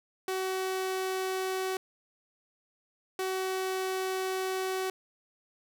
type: tone pair in turn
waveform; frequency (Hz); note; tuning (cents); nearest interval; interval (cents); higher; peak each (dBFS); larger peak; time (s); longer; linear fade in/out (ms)
sawtooth; 376.9 / 376.9; F#4 / F#4; +32 / +32; unison; 0; neither; -26; neither; 0.28-1.77 / 3.19-4.9; second; 2
effects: none